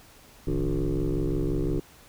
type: tone with frequency modulation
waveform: sine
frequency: 154.9 Hz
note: D#3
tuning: 7 cents flat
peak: -22 dBFS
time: 0.47-1.8 s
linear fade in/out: 5 ms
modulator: 65.8 Hz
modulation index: 3.9
effects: tanh soft clip ceiling -20 dBFS + pink hiss -53 dBFS RMS until 2.08 s